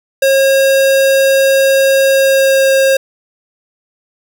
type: tone with pitch glide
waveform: square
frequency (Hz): 541 to 537.6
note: C#5 to C5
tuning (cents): -42 to +47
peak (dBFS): -8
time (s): 0.22-2.97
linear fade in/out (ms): 5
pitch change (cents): -11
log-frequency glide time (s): 2.11-2.73
effects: none